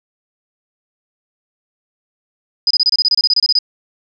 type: tone bursts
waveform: sine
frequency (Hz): 4978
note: D#8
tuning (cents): 0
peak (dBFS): -9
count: 15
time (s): 2.67-3.588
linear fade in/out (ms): 2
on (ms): 36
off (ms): 27
effects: none